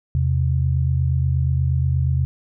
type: tone pair together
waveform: sine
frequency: 82.41 / 130.81 Hz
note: E2 / C3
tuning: 0 / 0 cents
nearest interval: minor sixth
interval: 800 cents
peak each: -19 dBFS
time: 0.15-2.25 s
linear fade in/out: 0 ms
effects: none